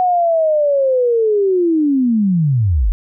sine linear sweep, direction down, 740 to 38.89 Hz, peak -11 dBFS, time 0-2.92 s, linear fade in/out 0 ms, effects none

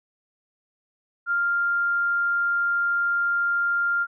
sine tone, 1396.9 Hz, F6, in tune, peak -20 dBFS, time 1.26-4.07 s, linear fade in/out 50 ms, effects none

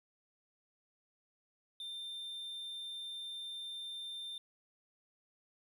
triangle tone, 3590 Hz, A7, 34 cents sharp, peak -40 dBFS, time 1.8-4.38 s, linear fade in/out 2 ms, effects 12-bit

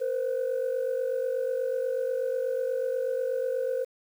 sine tone pair together, 470 / 518.2 Hz, A#4 / C5, +14 / -17 cents, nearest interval major second, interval 169 cents, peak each -29 / -26 dBFS, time 0-3.85 s, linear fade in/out 20 ms, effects tanh soft clip ceiling -22 dBFS + 9-bit

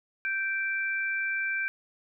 sine tone pair together, 1563.8 / 2343 Hz, G6 / D7, -5 / -5 cents, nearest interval perfect fifth, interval 700 cents, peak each -29 / -31 dBFS, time 0.25-1.68 s, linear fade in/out 0 ms, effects none

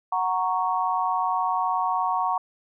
sine chord, F# major, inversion none, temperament equal, 740 / 932.3 / 1108.7 Hz, F#5 / A#5 / C#6, 0 / 0 / 0 cents, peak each -26 dBFS, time 0.12-2.38 s, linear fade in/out 5 ms, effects none

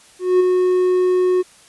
triangle tone with ADSR envelope, 365.4 Hz, F#4, 22 cents flat, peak -7 dBFS, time 0.19-1.43 s, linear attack 210 ms, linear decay 13 ms, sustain -4 dB, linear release 25 ms, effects white hiss -48 dBFS RMS until 1.68 s + resampled to 24000 Hz

